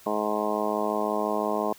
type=harmonic tone; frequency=105.8 Hz; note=G#2; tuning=33 cents sharp; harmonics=2 / 3 / 4 / 5 / 6 / 7 / 8 / 9 / 10; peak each=-33 / -34 / -31 / -35 / -30 / -34 / -35 / -35 / -33 dBFS; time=0.06-1.73 s; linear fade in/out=5 ms; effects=white hiss -52 dBFS RMS until 1.78 s